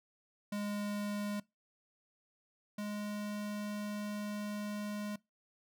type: tone pair in turn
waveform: square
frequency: 205.9 / 207.8 Hz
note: G#3 / G#3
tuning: -15 / +1 cents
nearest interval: unison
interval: 16 cents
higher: second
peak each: -36 / -38 dBFS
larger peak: first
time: 0.52-1.4 / 2.78-5.16 s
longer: second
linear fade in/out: 5 ms
effects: noise-tail reverb RT60 0.2 s tail -22 dB re dry